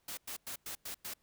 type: noise bursts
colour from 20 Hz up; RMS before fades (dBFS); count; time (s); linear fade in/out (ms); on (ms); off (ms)
white; -42; 6; 0.08-1.138; 5; 93; 100
effects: pink hiss -75 dBFS RMS until 1.22 s